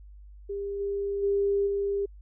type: tone with level steps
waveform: sine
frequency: 400.4 Hz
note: G4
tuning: 37 cents sharp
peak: -30 / -27 / -22 / -25 dBFS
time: 0.49-2.06 s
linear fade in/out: 10 ms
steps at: 0.79 / 1.22 / 1.66 s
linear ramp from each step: 20 ms
effects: added 50 Hz sine -45 dBFS peak until 2.21 s